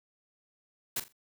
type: noise with echo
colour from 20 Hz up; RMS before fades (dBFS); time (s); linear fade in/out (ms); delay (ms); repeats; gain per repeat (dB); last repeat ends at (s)
white; -32; 0.96-1; 5; 42; 3; -12; 1.126
effects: none